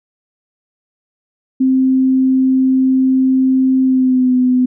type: tone with pitch glide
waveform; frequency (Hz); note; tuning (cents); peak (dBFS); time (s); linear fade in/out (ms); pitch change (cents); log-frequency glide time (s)
sine; 261.6 to 252.5; C4 to B3; 0 to +39; -9; 1.6-4.66; 10; -61; 3.83-4.35
effects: none